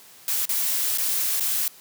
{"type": "noise with dropouts", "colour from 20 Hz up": "blue", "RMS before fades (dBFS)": -24, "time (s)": [0.28, 1.68], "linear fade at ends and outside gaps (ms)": 1, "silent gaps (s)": [[0.454, 0.492], [0.975, 0.983], [1.398, 1.406]], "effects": ["white hiss -49 dBFS RMS until 1.8 s", "high-pass 100 Hz 12 dB/octave"]}